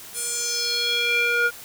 square tone with band-pass filter sweep, 475.4 Hz, A#4, 34 cents sharp, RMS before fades -23 dBFS, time 0.13-1.51 s, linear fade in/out 50 ms, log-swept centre 10000 to 1500 Hz, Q 3.4, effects white hiss -41 dBFS RMS until 1.64 s

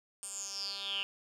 10% pulse tone with band-pass filter sweep, 198 Hz, G3, 18 cents sharp, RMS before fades -39 dBFS, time 0.23-1.03 s, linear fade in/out 0 ms, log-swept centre 8800 to 2800 Hz, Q 9.1, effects none

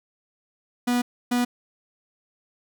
45% pulse tone bursts at uneven times, 244.3 Hz, B3, 19 cents flat, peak -20 dBFS, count 2, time 0.87-1.02 / 1.31-1.45 s, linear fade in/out 10 ms, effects none

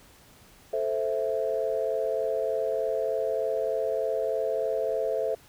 sine chord, A minor, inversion none, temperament equal, 440 / 523.3 / 659.3 Hz, A4 / C5 / E5, 0 / 0 / 0 cents, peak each -29 dBFS, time 0.73-5.35 s, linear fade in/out 5 ms, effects tanh soft clip ceiling -15 dBFS + pink hiss -55 dBFS RMS until 5.48 s

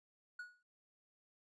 triangle tone with exponential decay, 1460 Hz, F#6, 24 cents flat, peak -40 dBFS, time 0.39-0.63 s, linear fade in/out 5 ms, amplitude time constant 51 ms, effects resampled to 22050 Hz

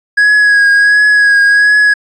triangle tone with vibrato, 1661.2 Hz, G#6, in tune, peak -3 dBFS, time 0.17-1.94 s, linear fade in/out 10 ms, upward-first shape triangle, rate 1.4 Hz, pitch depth 32 cents each way, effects resampled to 24000 Hz

